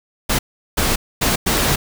pink noise bursts at uneven times, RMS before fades -17 dBFS, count 4, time 0.29-0.39 / 0.77-0.96 / 1.21-1.36 / 1.46-1.76 s, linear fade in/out 10 ms, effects none

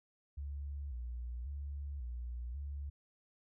sine tone with vibrato, 65.41 Hz, C2, in tune, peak -39 dBFS, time 0.37-2.9 s, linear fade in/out 10 ms, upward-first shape square, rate 0.92 Hz, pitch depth 140 cents each way, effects none

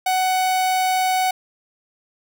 45% pulse tone, 746 Hz, F#5, 14 cents sharp, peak -17 dBFS, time 0.06-1.31 s, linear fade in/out 5 ms, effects none

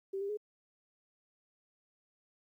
sine tone with pitch steps, 388.7 / 398.8 / 419.9 Hz, G4 / G4 / G#4, -15 / +30 / +19 cents, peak -34 dBFS, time 0.13-0.373 s, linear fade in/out 10 ms, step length 81 ms, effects 12-bit

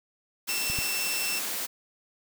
white high-pass noise, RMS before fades -32 dBFS, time 0.47-1.67 s, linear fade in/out 20 ms, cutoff 170 Hz, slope 24 dB/octave
20% pulse tone, 2682 Hz, E7, 29 cents sharp, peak -25 dBFS, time 0.49-1.39 s, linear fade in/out 0 ms
clicks, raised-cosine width 5 ms, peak -25 / -22 dBFS, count 2, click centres 0.7 / 0.788 s
effects none

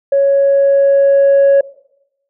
sine tone with level ramp, 555 Hz, C#5, 2 cents sharp, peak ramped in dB -7 to -3 dBFS, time 0.12-1.61 s, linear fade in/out 5 ms, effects noise-tail reverb RT60 0.8 s tail -20 dB re dry + tanh soft clip ceiling -4 dBFS

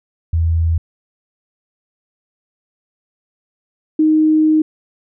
sine tone pair in turn, 82.41 / 311.1 Hz, E2 / D#4, 0 / 0 cents, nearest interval octave + major seventh, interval 2300 cents, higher second, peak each -12 / -9 dBFS, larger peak second, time 0.33-0.78 / 3.99-4.62 s, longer second, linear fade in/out 5 ms, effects none

